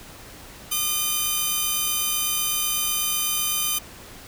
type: tone pair together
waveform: 5% pulse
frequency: 1216 / 3064 Hz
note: D#6 / G7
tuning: -40 / -40 cents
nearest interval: octave + major third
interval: 1600 cents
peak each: -15 dBFS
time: 0.71-3.79 s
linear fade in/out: 10 ms
effects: pink hiss -43 dBFS RMS until 4.27 s